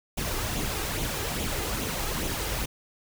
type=noise with flanger; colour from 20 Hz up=pink; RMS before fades=-30 dBFS; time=0.17-2.66 s; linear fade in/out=10 ms; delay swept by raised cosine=0.29 to 2.49 ms; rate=2.4 Hz; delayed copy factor=+0.5; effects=none